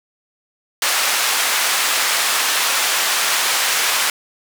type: band-pass noise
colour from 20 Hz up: pink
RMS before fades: -18 dBFS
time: 0.82-4.1 s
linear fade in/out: 2 ms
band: 1100 to 13000 Hz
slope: 12 dB/octave
effects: none